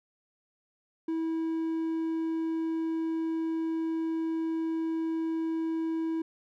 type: tone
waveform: triangle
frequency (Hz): 324.8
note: E4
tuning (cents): -26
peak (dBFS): -26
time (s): 1.08-6.22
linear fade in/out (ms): 5
effects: none